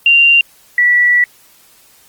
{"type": "tone pair in turn", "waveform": "sine", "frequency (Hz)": [2775, 1951.5], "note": ["F7", "B6"], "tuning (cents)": [-12, -21], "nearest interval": "tritone", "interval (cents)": 609, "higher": "first", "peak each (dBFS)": [-5, -7], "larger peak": "first", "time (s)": [[0.06, 0.41], [0.78, 1.24]], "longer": "second", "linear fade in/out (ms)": 2, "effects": ["white hiss -47 dBFS RMS until 2.08 s", "Opus 24 kbps"]}